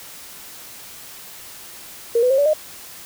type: tone with pitch steps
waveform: sine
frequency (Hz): 466.2 / 499.7 / 535.5 / 574 / 615.2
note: A#4 / B4 / C5 / D5 / D#5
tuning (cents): 0 / +20 / +40 / -40 / -20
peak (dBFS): -13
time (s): 2.15-2.535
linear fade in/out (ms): 5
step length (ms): 77
effects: white hiss -39 dBFS RMS until 3.05 s